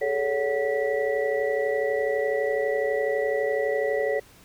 sine tone cluster, 405.2 / 437.2 / 562 / 739 / 1956 Hz, G#4 / A4 / C#5 / F#5 / B6, -43 / -11 / +24 / -2 / -17 cents, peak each -32 / -26 / -26 / -35 / -32 dBFS, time 0.01-4.2 s, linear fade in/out 10 ms, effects pink hiss -53 dBFS RMS until 4.44 s

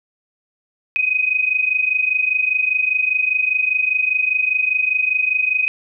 sine tone pair together, 2491 / 2516 Hz, D#7 / D#7, +1 / +19 cents, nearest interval unison, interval 18 cents, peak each -20 / -17 dBFS, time 0.96-5.68 s, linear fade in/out 0 ms, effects none

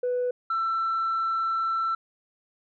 sine tone pair in turn, 494.9 / 1337.7 Hz, B4 / E6, +4 / +25 cents, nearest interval octave + perfect fourth, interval 1721 cents, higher second, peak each -22 dBFS, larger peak neither, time 0.03-0.31 / 0.5-1.95 s, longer second, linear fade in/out 5 ms, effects tanh soft clip ceiling -21 dBFS

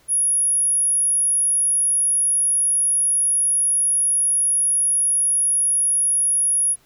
sine tone, 10450 Hz, E9, 16 cents flat, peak -13 dBFS, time 0.08-6.76 s, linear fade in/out 50 ms, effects tanh soft clip ceiling -15 dBFS + pink hiss -57 dBFS RMS until 6.85 s

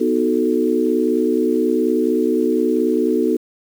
sine chord, B dominant seventh, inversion none, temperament equal, 246.9 / 311.1 / 370 / 440 Hz, B3 / D#4 / F#4 / A4, 0 / 0 / 0 / 0 cents, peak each -20 dBFS, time 0-3.37 s, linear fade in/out 10 ms, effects 7-bit

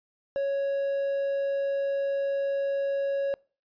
triangle tone, 554.4 Hz, C#5, in tune, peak -23 dBFS, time 0.36-3.34 s, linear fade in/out 0 ms, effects noise-tail reverb RT60 0.4 s tail -25 dB re dry + resampled to 11025 Hz

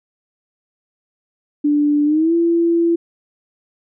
sine tone with pitch glide, 293.7 to 337.4 Hz, D4 to E4, 0 to +40 cents, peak -12 dBFS, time 1.64-2.96 s, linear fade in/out 10 ms, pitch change +240 cents, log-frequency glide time 2.05-2.34 s, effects none

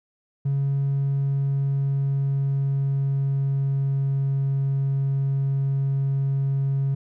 triangle tone with pitch glide, 138.59 to 137 Hz, C#3 to C#3, 0 to -20 cents, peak -17 dBFS, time 0.45-6.95 s, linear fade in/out 10 ms, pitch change -20 cents, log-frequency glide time 0.72-4.44 s, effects tanh soft clip ceiling -16 dBFS

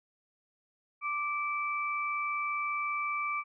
sine tone pair together, 1174.8 / 2320 Hz, D6 / D7, 0 / -22 cents, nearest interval octave, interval 1178 cents, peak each -32 / -34 dBFS, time 1.01-3.44 s, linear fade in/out 50 ms, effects none

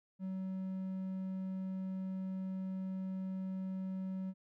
triangle tone, 188.8 Hz, F#3, 35 cents sharp, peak -35 dBFS, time 0.19-4.34 s, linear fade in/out 50 ms, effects none

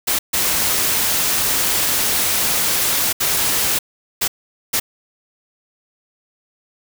white noise bursts at uneven times, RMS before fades -18 dBFS, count 5, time 0.07-0.19 / 0.33-3.13 / 3.2-3.79 / 4.21-4.28 / 4.73-4.8 s, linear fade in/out 10 ms, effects none

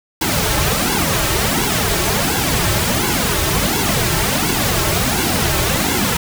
pink noise with flanger, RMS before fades -17 dBFS, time 0.21-6.17 s, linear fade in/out 5 ms, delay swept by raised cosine 1.6 to 4.2 ms, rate 1.4 Hz, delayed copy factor -0.8, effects none

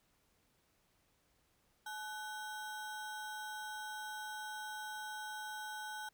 square ring-modulated tone, 1174.7 Hz, D6, in tune, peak -40 dBFS, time 1.86-6.09 s, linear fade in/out 5 ms, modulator 321 Hz, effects pink hiss -75 dBFS RMS until 6.13 s

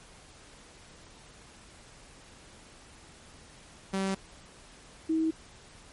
sawtooth / sine tone pair in turn, 192.8 / 320.4 Hz, G3 / E4, -28 / -49 cents, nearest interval major sixth, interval 879 cents, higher second, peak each -24 dBFS, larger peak neither, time 3.93-4.15 / 5.09-5.31 s, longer neither, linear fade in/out 10 ms, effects pink hiss -53 dBFS RMS until 5.92 s + MP3 48 kbps

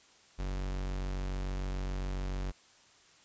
45% pulse tone, 47 Hz, F#1, 28 cents sharp, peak -33 dBFS, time 0.38-2.52 s, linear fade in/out 20 ms, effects white hiss -61 dBFS RMS until 3.24 s + resampled to 16000 Hz

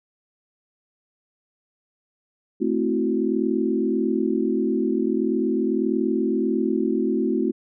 sine chord, F# half-diminished seventh, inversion first, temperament equal, 220 / 261.6 / 329.6 / 370 Hz, A3 / C4 / E4 / F#4, 0 / 0 / 0 / 0 cents, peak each -25 dBFS, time 2.6-7.52 s, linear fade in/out 20 ms, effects none

